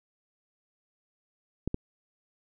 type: clicks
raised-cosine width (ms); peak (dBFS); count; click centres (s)
3; -16; 2; 1.676 / 1.744
effects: none